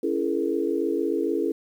sine chord, A# half-diminished seventh, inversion first, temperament just, 279.7 / 335.6 / 419.5 / 466.2 Hz, C#4 / E4 / G#4 / A#4, +16 / +31 / +17 / 0 cents, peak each -29 / -26 / -27 / -30 dBFS, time 0.03-1.52 s, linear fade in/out 5 ms, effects 9-bit

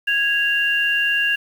sine tone pair together, 1654 / 2782 Hz, G#6 / F7, -8 / -7 cents, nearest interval major sixth, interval 901 cents, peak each -19 / -19 dBFS, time 0.07-1.36 s, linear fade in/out 10 ms, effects 7-bit

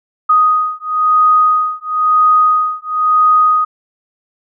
sine beating tone pair, 1246 / 1246.99 Hz, D#6 / D#6, +2 / +3 cents, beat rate 0.99 Hz, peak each -12 dBFS, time 0.29-3.65 s, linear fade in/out 10 ms, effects none

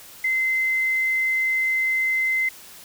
sine tone, 2065 Hz, C7, 23 cents flat, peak -19 dBFS, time 0.24-2.49 s, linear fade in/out 5 ms, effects white hiss -44 dBFS RMS until 2.84 s

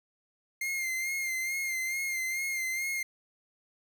45% pulse tone with vibrato, 2110 Hz, C7, 14 cents sharp, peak -30 dBFS, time 0.61-3.03 s, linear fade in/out 5 ms, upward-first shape sine, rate 2.3 Hz, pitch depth 41 cents each way, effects none

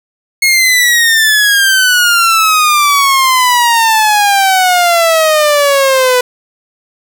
sawtooth exponential sweep, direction down, 2174 to 493.9 Hz, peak -3 dBFS, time 0.42-6.21 s, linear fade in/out 5 ms, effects none

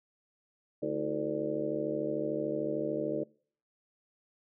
harmonic tone with a mistuned harmonic, 73.42 Hz, D2, in tune, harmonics 2 / 3 / 4 / 5 / 6 / 7 / 8, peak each -44 / -43 / -35 / -41 / -36 / -39 / -36 dBFS, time 0.82-3.24 s, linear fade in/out 10 ms, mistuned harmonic 4, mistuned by +140 cents, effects noise-tail reverb RT60 0.5 s tail -24 dB re dry

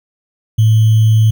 sine tone with sample-and-hold, 110 Hz, A2, in tune, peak -6 dBFS, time 0.58-1.31 s, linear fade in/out 10 ms, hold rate 3150 Hz, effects none

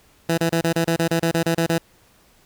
15% pulse tone bursts, 166.1 Hz, E3, 13 cents sharp, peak -11 dBFS, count 13, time 0.29-1.781 s, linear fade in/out 5 ms, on 87 ms, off 30 ms, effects pink hiss -56 dBFS RMS until 2.45 s

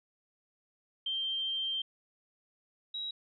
sine tone pair in turn, 3153 / 3851 Hz, G7 / B7, +9 / -44 cents, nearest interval minor third, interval 347 cents, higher second, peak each -31 / -35 dBFS, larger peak first, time 1.06-1.82 / 2.94-3.11 s, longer first, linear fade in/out 5 ms, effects none

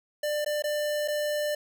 square tone with dropouts, 595 Hz, D5, 22 cents sharp, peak -27 dBFS, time 0.23-1.55 s, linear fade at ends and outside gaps 5 ms, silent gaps 0.447-0.461 / 0.623-0.639 / 1.078-1.082 s, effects none

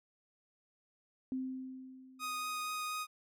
sine tone with exponential decay, 260 Hz, C4, 11 cents flat, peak -33 dBFS, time 1.32-2.84 s, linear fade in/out 1 ms, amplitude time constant 330 ms
sawtooth tone with vibrato, 1244.5 Hz, D#6, in tune, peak -33 dBFS, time 2.19-3.07 s, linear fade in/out 50 ms, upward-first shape triangle, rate 4.2 Hz, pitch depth 8 cents each way
effects none

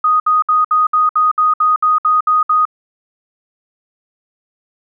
sine tone bursts, 1244.5 Hz, D#6, in tune, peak -9 dBFS, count 12, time 0.04-2.653 s, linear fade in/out 5 ms, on 160 ms, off 63 ms, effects none

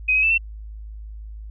sine tone with pitch steps, 2516 / 2540 / 2643 / 2696 Hz, D#7 / D#7 / E7 / E7, +19 / +35 / +4 / +38 cents, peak -15 dBFS, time 0.08-0.38 s, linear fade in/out 10 ms, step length 75 ms, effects added 53 Hz sine -33 dBFS peak until 1.5 s

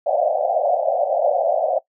pink band-pass noise, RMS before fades -19 dBFS, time 0.06-1.79 s, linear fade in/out 10 ms, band 540 to 760 Hz, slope 96 dB/octave, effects noise-tail reverb RT60 0.1 s tail -20 dB re dry

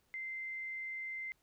sine tone, 2080 Hz, C7, 11 cents flat, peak -39 dBFS, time 0.14-1.32 s, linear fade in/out 0 ms, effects pink hiss -75 dBFS RMS until 1.42 s

